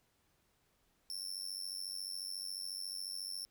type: tone with amplitude modulation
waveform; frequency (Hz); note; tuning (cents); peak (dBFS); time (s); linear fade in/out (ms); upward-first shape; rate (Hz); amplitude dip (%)
sawtooth; 5370; E8; +31; -34; 1.1-3.45; 0; sine; 94.1; 90
effects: pink hiss -75 dBFS RMS until 3.5 s